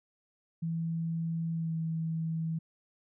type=tone with pitch glide; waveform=sine; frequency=164.81 to 162.17 Hz; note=E3 to E3; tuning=0 to -28 cents; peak=-30 dBFS; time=0.62-2.59 s; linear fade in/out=10 ms; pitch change=-28 cents; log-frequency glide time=1.53-1.74 s; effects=none